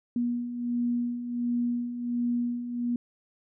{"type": "beating tone pair", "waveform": "sine", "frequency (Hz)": [239.5, 240.9], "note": ["A#3", "B3"], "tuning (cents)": [47, -43], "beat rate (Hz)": 1.4, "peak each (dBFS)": [-34, -27], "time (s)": [0.16, 2.96], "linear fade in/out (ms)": 2, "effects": []}